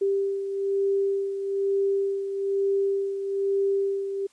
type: beating tone pair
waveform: sine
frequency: 394 / 395.1 Hz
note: G4 / G4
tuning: +9 / +14 cents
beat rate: 1.1 Hz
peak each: -23 / -31 dBFS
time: 0.01-4.27 s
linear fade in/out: 10 ms
effects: white hiss -62 dBFS RMS until 4.32 s + resampled to 22050 Hz

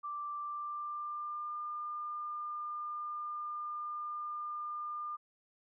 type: tone with pitch glide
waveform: sine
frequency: 1174.7 to 1203.5 Hz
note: D6 to D6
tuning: 0 to +42 cents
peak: -37 dBFS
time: 0.03-5.17 s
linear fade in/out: 20 ms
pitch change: +42 cents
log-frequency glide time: 0.38-1.56 s
effects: none

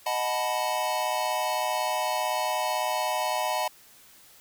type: chord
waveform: square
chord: B dominant seventh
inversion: first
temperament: equal with one note detuned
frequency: 622.3 / 740 / 871.9 / 987.8 Hz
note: D#5 / F#5 / A5 / B5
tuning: 0 / 0 / -16 / 0 cents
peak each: -32 dBFS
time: 0.06-3.68 s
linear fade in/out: 5 ms
effects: white hiss -54 dBFS RMS until 4.4 s

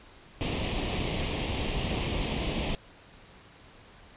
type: noise with comb filter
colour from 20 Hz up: pink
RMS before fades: -30 dBFS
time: 0.41-2.75 s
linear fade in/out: 0 ms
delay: 0.34 ms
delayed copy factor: +0.75
effects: pink hiss -53 dBFS RMS until 4.16 s + resampled to 8000 Hz

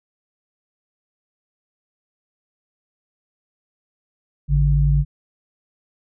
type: tone pair together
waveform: sine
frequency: 54.01 / 144.2 Hz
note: A1 / D3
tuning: -31 / -31 cents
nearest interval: octave + perfect fourth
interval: 1700 cents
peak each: -16 dBFS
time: 4.48-5.05 s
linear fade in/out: 50 ms
effects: none

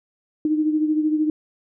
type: beating tone pair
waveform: sine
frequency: 306.4 / 319.4 Hz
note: D#4 / D#4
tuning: -27 / +45 cents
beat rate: 13 Hz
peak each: -18 / -26 dBFS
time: 0.45-1.3 s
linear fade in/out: 2 ms
effects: none

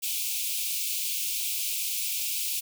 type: high-pass noise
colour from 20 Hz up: white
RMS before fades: -30 dBFS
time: 0.02-2.61 s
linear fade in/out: 20 ms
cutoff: 2300 Hz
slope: 96 dB/octave
effects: none

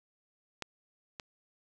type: clicks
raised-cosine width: 0.2 ms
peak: -19 / -23 dBFS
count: 2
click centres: 0.623 / 1.198 s
effects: none

